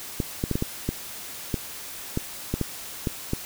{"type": "clicks", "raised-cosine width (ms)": 3, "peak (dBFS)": -11, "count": 12, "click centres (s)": [0.202, 0.439, 0.513, 0.555, 0.624, 0.89, 1.542, 2.174, 2.54, 2.613, 3.072, 3.334], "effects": ["white hiss -38 dBFS RMS until 3.45 s"]}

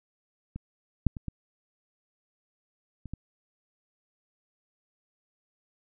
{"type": "clicks", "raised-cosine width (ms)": 5, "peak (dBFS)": [-24, -9, -25, -21, -28, -23], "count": 6, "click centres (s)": [0.56, 1.067, 1.168, 1.283, 3.057, 3.136], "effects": []}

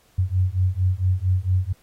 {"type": "beating tone pair", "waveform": "sine", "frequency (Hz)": [90.4, 94.8], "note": ["F#2", "F#2"], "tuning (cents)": [-40, 43], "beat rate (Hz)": 4.4, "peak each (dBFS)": -21, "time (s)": [0.18, 1.73], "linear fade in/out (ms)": 10, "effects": ["pink hiss -59 dBFS RMS until 1.82 s", "AAC 48 kbps"]}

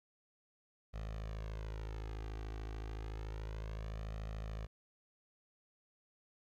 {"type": "tone with flanger", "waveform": "sawtooth", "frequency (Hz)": 53.7, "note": "A1", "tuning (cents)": -41, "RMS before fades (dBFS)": -43, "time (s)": [0.93, 4.67], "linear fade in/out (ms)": 20, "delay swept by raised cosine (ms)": [1.6, 2.6], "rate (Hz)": 0.3, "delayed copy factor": 0.85, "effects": ["low-pass 5000 Hz 12 dB/octave", "13-bit"]}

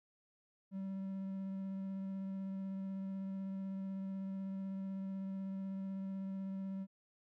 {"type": "tone with vibrato", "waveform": "triangle", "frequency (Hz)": 192.8, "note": "G3", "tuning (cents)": -28, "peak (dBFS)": -37, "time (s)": [0.71, 6.87], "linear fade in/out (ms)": 50, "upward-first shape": "triangle", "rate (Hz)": 16, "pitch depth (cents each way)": 13, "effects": []}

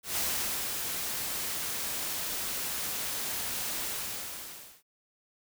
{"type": "noise with ADSR envelope", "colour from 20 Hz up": "white", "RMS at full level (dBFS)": -30, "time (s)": [0.03, 4.83], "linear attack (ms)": 140, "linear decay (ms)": 520, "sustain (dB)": -4, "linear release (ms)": 1000, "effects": []}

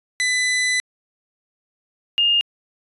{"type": "tone pair in turn", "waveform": ["sawtooth", "sine"], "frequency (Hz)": [2000, 2828], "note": ["B6", "F7"], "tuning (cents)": [21, 21], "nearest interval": "tritone", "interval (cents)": 600, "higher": "second", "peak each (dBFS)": -14, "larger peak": "neither", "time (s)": [[0.2, 0.8], [2.18, 2.41]], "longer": "first", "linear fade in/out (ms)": 0, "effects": ["resampled to 24000 Hz"]}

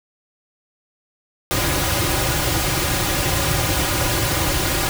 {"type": "noise with comb filter", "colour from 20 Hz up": "pink", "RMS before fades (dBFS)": -20, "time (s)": [1.51, 4.89], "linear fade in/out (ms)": 0, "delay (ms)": 4.5, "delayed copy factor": -0.8, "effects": []}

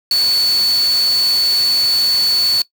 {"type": "tone in noise", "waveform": "sine", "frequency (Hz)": 4450, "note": "C#8", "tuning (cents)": 6, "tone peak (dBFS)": -11, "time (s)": [0.11, 2.62], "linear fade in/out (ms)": 2, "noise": "white", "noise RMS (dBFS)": -26, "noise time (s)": [0.11, 2.62], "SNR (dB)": 12, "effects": ["noise-tail reverb RT60 0.1 s tail -19 dB re dry"]}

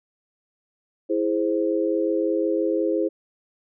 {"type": "chord", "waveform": "sine", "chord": "E augmented", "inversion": "none", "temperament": "equal", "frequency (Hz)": [329.6, 415.3, 523.3], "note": ["E4", "G#4", "B#4"], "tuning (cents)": [0, 0, 0], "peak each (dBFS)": [-23, -25, -25], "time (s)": [1.09, 3.09], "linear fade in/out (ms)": 20, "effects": []}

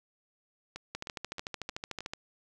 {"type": "two click trains", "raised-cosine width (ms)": 0.2, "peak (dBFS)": [-23, -19], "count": [5, 17], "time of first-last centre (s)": [[0.76, 2.006], [0.95, 2.135]], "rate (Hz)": [3.21, 13.5], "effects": []}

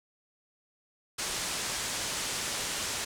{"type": "low-pass noise", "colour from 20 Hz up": "white", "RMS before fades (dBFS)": -34, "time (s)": [1.18, 3.05], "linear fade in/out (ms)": 10, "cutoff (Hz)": 8900, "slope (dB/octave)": 24, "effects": []}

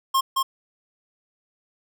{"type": "tone with echo", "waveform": "square", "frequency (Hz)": 1070, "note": "C6", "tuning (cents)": 38, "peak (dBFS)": -18, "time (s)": [0.14, 0.21], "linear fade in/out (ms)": 10, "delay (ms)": 220, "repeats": 1, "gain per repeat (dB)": -2, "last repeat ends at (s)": 0.43, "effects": []}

